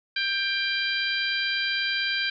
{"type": "harmonic tone", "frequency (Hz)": 791, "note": "G5", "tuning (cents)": 15, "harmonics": [2, 3, 4, 5, 6], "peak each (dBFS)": [-28, -30, -31, -32, -33], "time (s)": [0.16, 2.3], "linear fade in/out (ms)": 5, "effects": []}